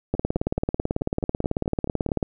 two click trains, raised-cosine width 2 ms, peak -18 / -9 dBFS, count 10 / 39, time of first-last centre 0.15-2.09 / 0.14-2.228 s, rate 4.64 / 18.2 Hz, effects none

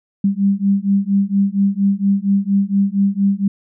sine beating tone pair, 196 / 200.3 Hz, G3 / G3, 0 / +38 cents, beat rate 4.3 Hz, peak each -16 dBFS, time 0.24-3.48 s, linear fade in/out 5 ms, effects none

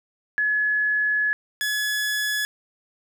sine / sawtooth tone pair in turn, 1700 / 1700 Hz, G#6 / G#6, +40 / +40 cents, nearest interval unison, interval 0 cents, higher neither, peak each -19 dBFS, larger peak neither, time 0.38-1.33 / 1.61-2.45 s, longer first, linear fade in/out 0 ms, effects none

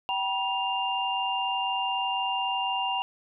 sine tone cluster, 772 / 966 / 2798 Hz, G5 / B5 / F7, -27 / -39 / +3 cents, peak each -30 dBFS, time 0.09-3.02 s, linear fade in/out 0 ms, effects none

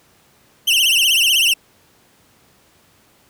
40% pulse tone with vibrato, 2909 Hz, F#7, 30 cents flat, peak -11 dBFS, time 0.67-1.54 s, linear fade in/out 10 ms, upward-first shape triangle, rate 16 Hz, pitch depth 180 cents each way, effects pink hiss -54 dBFS RMS until 3.29 s + high-pass 80 Hz 12 dB/octave

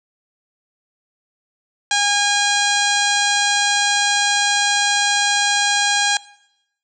harmonic tone, 815 Hz, G#5, 33 cents flat, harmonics 1 / 2 / 3 / 4 / 5 / 6 / 7 / 8 / 9 / 10, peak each -21 / -20 / -25 / -23 / -24 / -31 / -27 / -29 / -28 / -30 dBFS, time 1.91-6.17 s, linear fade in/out 2 ms, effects noise-tail reverb RT60 0.8 s tail -20 dB re dry

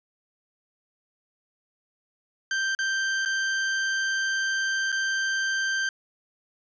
40% pulse tone with dropouts, 1568 Hz, G6, in tune, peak -23 dBFS, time 2.51-5.89 s, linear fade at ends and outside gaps 2 ms, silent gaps 2.75-2.789 / 3.251-3.258 / 4.919-4.925 s, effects resampled to 16000 Hz

